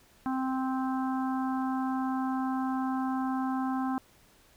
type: harmonic tone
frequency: 261.6 Hz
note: C4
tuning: in tune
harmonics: 1 / 3 / 4 / 5 / 6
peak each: -29 / -35 / -38 / -42 / -46 dBFS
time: 0.26-3.98 s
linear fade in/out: 0 ms
effects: pink hiss -61 dBFS RMS until 4.56 s